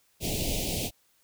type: band-stop noise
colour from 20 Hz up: pink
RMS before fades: -30 dBFS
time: 0.2-0.91 s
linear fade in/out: 50 ms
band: 740 to 2400 Hz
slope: 48 dB/octave
effects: white hiss -67 dBFS RMS until 1.23 s